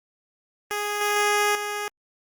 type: tone with level steps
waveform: 10% pulse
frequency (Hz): 414.3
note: G#4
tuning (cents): -4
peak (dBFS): -17 / -13 / -11 / -19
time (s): 0.71-1.88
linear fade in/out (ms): 0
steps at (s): 1.01 / 1.16 / 1.55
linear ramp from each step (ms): 2
effects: Opus 32 kbps